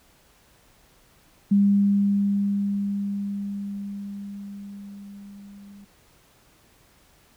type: tone with level ramp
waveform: sine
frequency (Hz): 200.7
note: G3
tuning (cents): +41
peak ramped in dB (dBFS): -14 to -43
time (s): 1.51-5.85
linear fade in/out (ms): 10
effects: pink hiss -58 dBFS RMS until 7.36 s